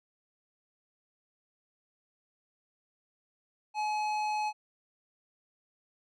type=tone with tanh clipping; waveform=sine; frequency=849 Hz; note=G#5; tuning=38 cents sharp; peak=-31 dBFS; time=3.74-4.53 s; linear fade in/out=50 ms; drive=14 dB; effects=none